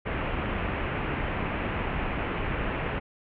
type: low-pass noise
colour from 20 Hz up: pink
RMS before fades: -30 dBFS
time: 0.05-3 s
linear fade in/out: 20 ms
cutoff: 2800 Hz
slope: 48 dB/octave
effects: none

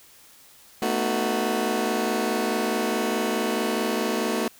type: chord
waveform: 20% pulse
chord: B dominant seventh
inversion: third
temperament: just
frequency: 222.2 / 246.9 / 308.7 / 370.4 Hz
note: A3 / B3 / D#4 / F#4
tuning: +17 / 0 / -14 / +2 cents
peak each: -22 / -25 / -26 / -23 dBFS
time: 0.82-4.48 s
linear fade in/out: 2 ms
effects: white hiss -52 dBFS RMS until 4.59 s

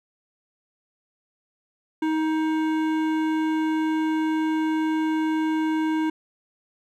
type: tone with hard clipping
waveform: sine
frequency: 314.9 Hz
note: D#4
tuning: 21 cents sharp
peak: -23 dBFS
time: 2.02-6.1 s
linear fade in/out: 5 ms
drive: 14 dB
effects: none

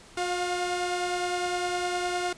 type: tone pair together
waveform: sawtooth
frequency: 358.9 / 708 Hz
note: F4 / F5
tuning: +47 / +23 cents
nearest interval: octave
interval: 1176 cents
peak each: -26 dBFS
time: 0.17-2.33 s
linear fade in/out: 5 ms
effects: pink hiss -51 dBFS RMS until 2.37 s + resampled to 22050 Hz

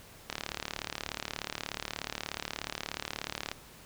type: click train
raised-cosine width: 0.2 ms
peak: -16 dBFS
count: 119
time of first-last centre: 0.3-3.515 s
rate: 36.7 Hz
effects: pink hiss -53 dBFS RMS until 3.85 s

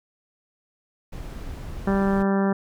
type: noise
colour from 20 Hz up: brown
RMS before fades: -34 dBFS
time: 1.12-2.23 s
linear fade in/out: 10 ms
type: harmonic tone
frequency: 196 Hz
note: G3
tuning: in tune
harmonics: 1 / 2 / 3 / 4 / 5 / 6 / 7 / 8 / 9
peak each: -20 / -26 / -30 / -32 / -34 / -36 / -37 / -38 / -39 dBFS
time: 1.87-2.53 s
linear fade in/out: 5 ms
effects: none

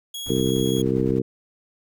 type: tone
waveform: sawtooth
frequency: 3322 Hz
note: G#7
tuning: in tune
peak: -27 dBFS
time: 0.14-0.82 s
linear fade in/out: 5 ms
type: noise with tremolo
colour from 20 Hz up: brown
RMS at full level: -36 dBFS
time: 0.26-1.19 s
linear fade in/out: 2 ms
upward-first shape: square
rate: 10 Hz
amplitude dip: 50%
type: harmonic tone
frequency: 64.9 Hz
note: C2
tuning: 13 cents flat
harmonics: 2 / 3 / 4 / 5 / 6 / 7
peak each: -26 / -26 / -26 / -26 / -26 / -26 dBFS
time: 0.29-1.22 s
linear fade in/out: 10 ms
effects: none

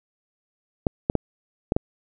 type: clicks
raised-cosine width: 2 ms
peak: -6 dBFS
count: 5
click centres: 0.868 / 1.099 / 1.153 / 1.721 / 1.765 s
effects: none

